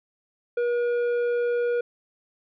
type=tone with tanh clipping; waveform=sine; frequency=480 Hz; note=B4; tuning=49 cents flat; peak=-23 dBFS; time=0.57-1.81 s; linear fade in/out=5 ms; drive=8 dB; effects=none